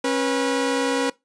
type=tone pair together; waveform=sawtooth; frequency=272.8 / 486.1 Hz; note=C#4 / B4; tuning=-28 / -28 cents; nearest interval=minor seventh; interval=1000 cents; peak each=-19 dBFS; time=0.04-1.1 s; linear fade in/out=5 ms; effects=noise-tail reverb RT60 0.2 s tail -22 dB re dry + resampled to 22050 Hz